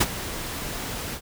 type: noise with ADSR envelope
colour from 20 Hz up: pink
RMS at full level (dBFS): -17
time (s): 0-1.21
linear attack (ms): 12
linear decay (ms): 37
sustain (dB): -15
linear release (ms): 68
effects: none